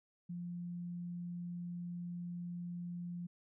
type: tone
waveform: sine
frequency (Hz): 174.61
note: F3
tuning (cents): 0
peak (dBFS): -40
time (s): 0.29-3.27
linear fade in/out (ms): 10
effects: none